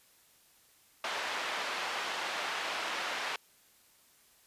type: band-pass noise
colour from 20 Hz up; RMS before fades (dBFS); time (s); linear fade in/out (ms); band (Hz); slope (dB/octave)
pink; -36; 1.04-3.36; 2; 790 to 3600; 12
effects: white hiss -64 dBFS RMS until 4.46 s + resampled to 32000 Hz